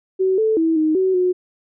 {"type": "tone with pitch steps", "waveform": "sine", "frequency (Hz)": [377.8, 438.7, 324.9, 311.9, 376.7, 363.7], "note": ["F#4", "A4", "E4", "D#4", "F#4", "F#4"], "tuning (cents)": [36, -5, -25, 4, 31, -30], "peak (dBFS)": -14, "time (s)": [0.19, 1.33], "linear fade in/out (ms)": 20, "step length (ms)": 190, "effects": []}